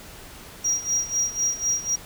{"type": "tone with tremolo", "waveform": "triangle", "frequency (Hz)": 5710, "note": "F8", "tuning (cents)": 37, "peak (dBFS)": -17, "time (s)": [0.64, 1.96], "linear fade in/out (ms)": 10, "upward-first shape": "sine", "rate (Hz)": 4, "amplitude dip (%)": 85, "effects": ["tanh soft clip ceiling -14 dBFS", "pink hiss -43 dBFS RMS until 2.05 s"]}